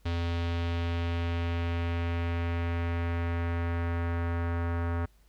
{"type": "tone with low-pass filter sweep", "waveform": "square", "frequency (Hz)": 85.1, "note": "F2", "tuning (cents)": -44, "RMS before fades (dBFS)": -30, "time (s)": [0.05, 5.06], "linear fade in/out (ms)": 10, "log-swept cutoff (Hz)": [3700, 1500], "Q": 1.7, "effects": ["added 50 Hz sine -59 dBFS peak until 5.28 s", "pink hiss -68 dBFS RMS until 5.28 s"]}